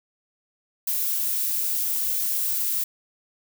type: noise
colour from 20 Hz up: violet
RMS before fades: -25 dBFS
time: 0.87-2.84 s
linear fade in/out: 5 ms
effects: none